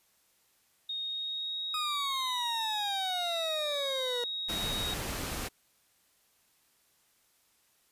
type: tone with pitch glide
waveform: sine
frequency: 3719 to 3777 Hz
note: A#7 to A#7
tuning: -5 to +22 cents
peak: -33 dBFS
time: 0.89-4.94 s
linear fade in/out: 5 ms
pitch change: +27 cents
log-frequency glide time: 1-1.62 s
type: exponential sweep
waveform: 40% pulse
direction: down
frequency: 1258 to 476.4 Hz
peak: -32 dBFS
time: 1.74-4.24 s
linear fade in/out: 2 ms
type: noise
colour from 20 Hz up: pink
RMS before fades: -36 dBFS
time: 4.48-5.49 s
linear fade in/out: 20 ms
effects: white hiss -69 dBFS RMS until 7.91 s + resampled to 32000 Hz